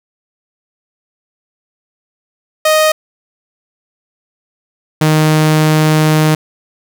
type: tone pair in turn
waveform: sawtooth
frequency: 622.3 / 155.16 Hz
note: D#5 / D#3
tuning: 0 / -4 cents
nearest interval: 2 octaves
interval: 2404 cents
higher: first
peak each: -4 dBFS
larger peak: neither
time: 2.65-2.92 / 5.01-6.35 s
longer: second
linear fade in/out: 5 ms
effects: none